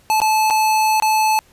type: tone with dropouts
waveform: square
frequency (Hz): 868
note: A5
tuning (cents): -24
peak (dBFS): -14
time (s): 0.1-1.39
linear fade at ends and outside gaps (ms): 0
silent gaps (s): 0.202-0.217 / 0.501-0.507 / 1-1.023
effects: pink hiss -53 dBFS RMS until 1.52 s + resampled to 32000 Hz